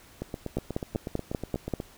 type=two click trains; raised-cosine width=2 ms; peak=-19 / -14 dBFS; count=14 / 7; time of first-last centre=0.22-1.802 / 0.57-1.737 s; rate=8.22 / 5.14 Hz; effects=pink hiss -54 dBFS RMS until 1.97 s